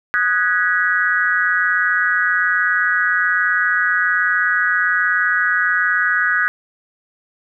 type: chord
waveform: sine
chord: G# minor seventh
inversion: second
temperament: equal with one note detuned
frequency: 1244.5 / 1480 / 1661.2 / 1933.8 Hz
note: D#6 / F#6 / G#6 / B6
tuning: 0 / 0 / 0 / -37 cents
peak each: -23 / -18 / -18 / -22 dBFS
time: 0.14-6.48 s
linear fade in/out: 0 ms
effects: none